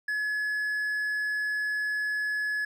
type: tone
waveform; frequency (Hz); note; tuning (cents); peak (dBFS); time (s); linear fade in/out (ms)
triangle; 1700; G#6; +40; -25; 0.08-2.65; 5
effects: none